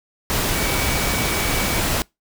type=tone in noise; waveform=sine; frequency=2275 Hz; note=C#7; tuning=44 cents sharp; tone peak=-29 dBFS; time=0.55-1.79 s; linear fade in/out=0 ms; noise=pink; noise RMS=-21 dBFS; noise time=0.3-2.02 s; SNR=-11 dB; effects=noise-tail reverb RT60 0.2 s tail -25 dB re dry